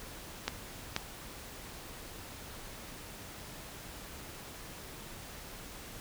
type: clicks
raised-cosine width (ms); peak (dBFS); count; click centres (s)
0.2; -13; 2; 0.48 / 0.964
effects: pink hiss -47 dBFS RMS until 6 s